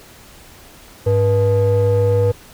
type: ring-modulated tone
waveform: triangle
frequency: 190.5 Hz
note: G3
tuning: 49 cents flat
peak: -7 dBFS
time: 1.06-2.32 s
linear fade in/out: 10 ms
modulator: 293 Hz
effects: pink hiss -43 dBFS RMS until 2.53 s